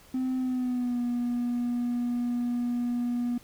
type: tone with pitch glide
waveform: triangle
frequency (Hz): 257.7 to 241.8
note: C4 to B3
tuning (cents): -26 to -36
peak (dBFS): -23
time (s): 0.14-3.38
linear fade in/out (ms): 5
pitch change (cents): -110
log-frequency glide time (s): 0.37-1.01
effects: tanh soft clip ceiling -21 dBFS + pink hiss -55 dBFS RMS until 3.43 s